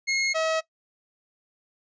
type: tone pair in turn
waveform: sawtooth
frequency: 2157 / 641.3 Hz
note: C#7 / E5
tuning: -48 / -48 cents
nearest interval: octave + major sixth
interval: 2100 cents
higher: first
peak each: -19 dBFS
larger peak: neither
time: 0.07-0.34 / 0.34-0.61 s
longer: neither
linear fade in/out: 20 ms
effects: noise-tail reverb RT60 0.1 s tail -19 dB re dry + resampled to 16000 Hz